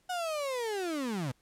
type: linear sweep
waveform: 35% pulse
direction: down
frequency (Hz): 740 to 117.3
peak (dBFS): -30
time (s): 0.09-1.32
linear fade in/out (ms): 10
effects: pink hiss -70 dBFS RMS until 1.41 s + low-pass 12000 Hz 12 dB/octave